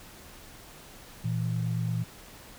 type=tone pair together; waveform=sine; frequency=116.54 / 165.43 Hz; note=A#2 / E3; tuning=0 / +6 cents; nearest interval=tritone; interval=606 cents; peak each=-28 / -31 dBFS; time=1.24-2.04 s; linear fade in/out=10 ms; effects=pink hiss -49 dBFS RMS until 2.58 s